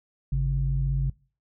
sine tone pair together, 51.17 / 136.6 Hz, G#1 / C#3, -25 / -25 cents, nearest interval octave + perfect fourth, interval 1700 cents, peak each -24 dBFS, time 0.32-1.1 s, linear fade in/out 5 ms, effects noise-tail reverb RT60 0.4 s tail -24 dB re dry + tanh soft clip ceiling -14 dBFS

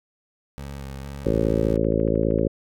20% pulse tone with vibrato, 68.7 Hz, C#2, 15 cents flat, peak -28 dBFS, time 0.58-1.76 s, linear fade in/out 0 ms, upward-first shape square, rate 2.2 Hz, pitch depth 27 cents each way
click train, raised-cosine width 0.5 ms, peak -33 dBFS, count 18, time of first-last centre 1.07-2.388 s, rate 12.9 Hz
harmonic tone, 55 Hz, A1, in tune, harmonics 1 / 2 / 3 / 4 / 5 / 6 / 7 / 8 / 9 / 10, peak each -28 / -28 / -28 / -28 / -28 / -28 / -28 / -28 / -28 / -28 dBFS, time 1.25-2.48 s, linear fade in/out 10 ms
effects none

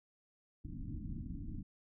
pink low-pass noise, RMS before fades -43 dBFS, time 0.64-1.63 s, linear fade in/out 10 ms, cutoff 310 Hz, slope 96 dB/octave, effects none

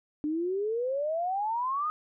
sine exponential sweep, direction up, 293.7 to 1261 Hz, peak -27 dBFS, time 0.24-1.9 s, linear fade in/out 0 ms, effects none

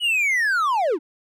triangle linear sweep, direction down, 2976 to 267.1 Hz, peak -16 dBFS, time 0-0.99 s, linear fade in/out 50 ms, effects none

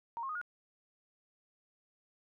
sine tone with pitch steps, 930 / 1074.5 / 1241.4 / 1434.3 Hz, A#5 / C6 / D#6 / F6, -4 / +46 / -4 / +46 cents, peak -36 dBFS, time 0.17-0.414 s, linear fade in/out 0 ms, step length 61 ms, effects none

